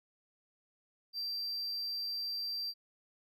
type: tone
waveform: triangle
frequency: 4703 Hz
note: D8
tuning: 2 cents sharp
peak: -34 dBFS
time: 1.13-2.74 s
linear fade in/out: 50 ms
effects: none